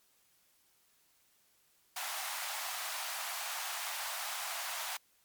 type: high-pass noise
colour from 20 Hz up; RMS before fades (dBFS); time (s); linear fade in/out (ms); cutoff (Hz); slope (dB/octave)
pink; -39; 1.96-4.97; 5; 680; 48
effects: white hiss -70 dBFS RMS until 5.24 s + MP3 96 kbps